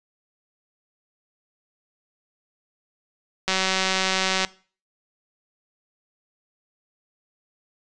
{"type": "click train", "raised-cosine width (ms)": 0.2, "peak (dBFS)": -5, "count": 184, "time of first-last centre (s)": [3.48, 4.448], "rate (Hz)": 189, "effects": ["noise-tail reverb RT60 0.4 s tail -20 dB re dry", "resampled to 22050 Hz"]}